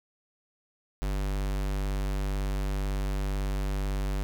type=tone; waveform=square; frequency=49 Hz; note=G1; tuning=in tune; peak=-28 dBFS; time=1.02-4.23 s; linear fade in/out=0 ms; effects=none